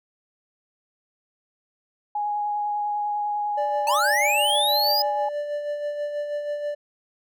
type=tone with vibrato; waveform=sine; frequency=830.6 Hz; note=G#5; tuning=in tune; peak=-23 dBFS; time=2.15-5.29 s; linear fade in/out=5 ms; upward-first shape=triangle; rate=10 Hz; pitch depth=12 cents each way
type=tone with tremolo; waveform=triangle; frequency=587.3 Hz; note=D5; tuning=in tune; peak=-22 dBFS; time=3.57-6.75 s; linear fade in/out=10 ms; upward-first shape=sine; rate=6.2 Hz; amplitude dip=45%
type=linear sweep; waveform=square; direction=up; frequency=844 to 5050 Hz; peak=-21 dBFS; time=3.87-5.02 s; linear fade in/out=2 ms
effects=none